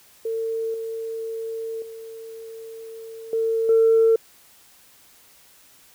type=tone with level steps; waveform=sine; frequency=450.9 Hz; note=A4; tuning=42 cents sharp; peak=-23 / -27 / -35 / -19 / -12 dBFS; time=0.25-4.16 s; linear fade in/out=5 ms; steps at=0.74 / 1.82 / 3.33 / 3.69 s; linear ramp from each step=2 ms; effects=tanh soft clip ceiling -9 dBFS + white hiss -53 dBFS RMS until 5.94 s